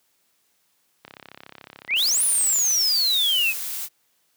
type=click train; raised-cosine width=0.3 ms; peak=-24 dBFS; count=57; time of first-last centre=1.05-2.707 s; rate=33.8 Hz
type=exponential two-way sweep; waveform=sine; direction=up then down; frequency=1895 to 10170 to 2491 Hz; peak=-18 dBFS; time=1.88-3.54 s; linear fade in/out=50 ms; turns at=2.23 s
type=noise; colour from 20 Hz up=blue; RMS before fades=-30 dBFS; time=1.95-3.89 s; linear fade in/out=50 ms
effects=white hiss -67 dBFS RMS until 4.36 s + high-pass 100 Hz 12 dB/octave